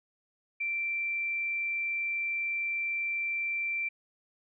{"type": "tone", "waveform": "sine", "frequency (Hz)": 2349, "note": "D7", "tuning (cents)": 0, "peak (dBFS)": -29, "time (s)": [0.6, 3.89], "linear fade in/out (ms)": 10, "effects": []}